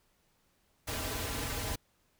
pink noise with comb filter, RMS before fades -36 dBFS, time 0.87-1.76 s, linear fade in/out 10 ms, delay 5.5 ms, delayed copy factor -0.9, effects pink hiss -72 dBFS RMS until 2.19 s

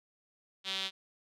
sawtooth tone with band-pass filter, 191.7 Hz, G3, 38 cents flat, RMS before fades -36 dBFS, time 0.64-0.91 s, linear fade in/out 50 ms, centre 3500 Hz, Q 4.2, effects none

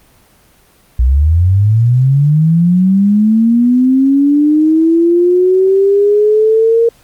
sine linear sweep, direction up, 58.27 to 466.2 Hz, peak -6 dBFS, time 0.99-6.89 s, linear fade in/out 5 ms, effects pink hiss -48 dBFS RMS until 7.03 s + Opus 24 kbps

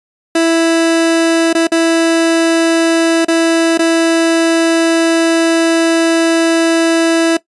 30% pulse tone with dropouts, 330 Hz, E4, 2 cents sharp, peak -6 dBFS, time 0.35-7.37 s, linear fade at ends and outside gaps 5 ms, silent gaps 1.53-1.549 / 1.671-1.718 / 3.249-3.282 / 3.776-3.791 s, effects noise-tail reverb RT60 0.1 s tail -18 dB re dry + resampled to 24000 Hz

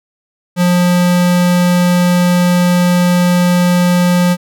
square tone, 177.5 Hz, F3, 28 cents sharp, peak -9 dBFS, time 0.56-4.37 s, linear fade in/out 50 ms, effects none

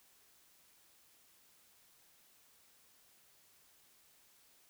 silence, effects white hiss -67 dBFS RMS until 4.69 s

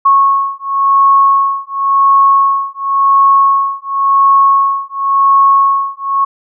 sine beating tone pair, 1099 / 1099.93 Hz, C#6 / C#6, -15 / -14 cents, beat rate 0.93 Hz, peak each -10 dBFS, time 0.05-6.25 s, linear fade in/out 10 ms, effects none

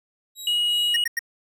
20% pulse tone with tremolo, 3846 Hz, B7, 47 cents flat, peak -28 dBFS, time 0.35-0.99 s, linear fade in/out 50 ms, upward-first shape sine, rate 2.7 Hz, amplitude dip 85%
triangle tone, 2900 Hz, F#7, 35 cents flat, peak -18 dBFS, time 0.47-1.04 s, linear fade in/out 2 ms
square tone bursts, 1865 Hz, A#6, in tune, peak -22 dBFS, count 3, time 0.94-1.192 s, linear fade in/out 5 ms, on 24 ms, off 90 ms
effects none

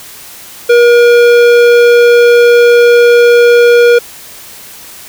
sine tone with tanh clipping, 477.5 Hz, A#4, 42 cents sharp, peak -4 dBFS, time 0.69-3.99 s, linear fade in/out 10 ms, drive 16 dB, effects white hiss -31 dBFS RMS until 5.08 s

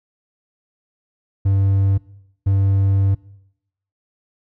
triangle tone bursts at uneven times, 97.8 Hz, G2, 4 cents flat, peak -11 dBFS, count 2, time 1.45-1.98 / 2.46-3.15 s, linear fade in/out 10 ms, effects noise-tail reverb RT60 0.8 s tail -21 dB re dry

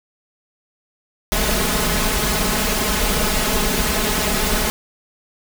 pink noise with comb filter, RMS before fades -19 dBFS, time 1.32-4.7 s, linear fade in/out 0 ms, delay 4.7 ms, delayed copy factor +0.85, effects none

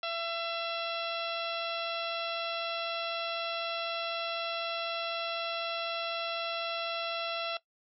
harmonic tone, 672 Hz, E5, 33 cents sharp, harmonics 1 / 2 / 3 / 4 / 5 / 6 / 7 / 8, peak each -37 / -38 / -47 / -40 / -40 / -42 / -52 / -48 dBFS, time 0.03-7.57 s, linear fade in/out 2 ms, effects noise-tail reverb RT60 0.1 s tail -17 dB re dry

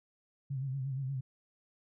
sine tone with vibrato, 134.1 Hz, C3, 43 cents sharp, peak -33 dBFS, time 0.5-1.21 s, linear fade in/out 10 ms, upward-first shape sine, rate 8.5 Hz, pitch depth 74 cents each way, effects none

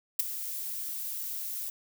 violet noise with ADSR envelope, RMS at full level -21 dBFS, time 0.19-1.7 s, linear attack 9 ms, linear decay 10 ms, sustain -15 dB, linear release 4 ms, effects none

